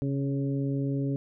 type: harmonic tone with a mistuned harmonic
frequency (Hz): 138.59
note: C#3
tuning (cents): 0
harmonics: 1 / 2 / 3 / 4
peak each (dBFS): -28 / -30 / -37 / -42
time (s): 0.02-1.16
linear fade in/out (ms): 0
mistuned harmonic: 1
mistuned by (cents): -17
effects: none